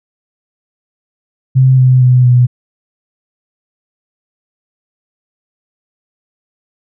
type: tone with pitch steps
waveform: sine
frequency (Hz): 130.81 / 128.41 / 126.06 / 123.75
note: C3 / C3 / B2 / B2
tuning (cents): 0 / -32 / +36 / +4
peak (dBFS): -4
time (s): 1.55-2.47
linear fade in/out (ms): 20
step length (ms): 230
effects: none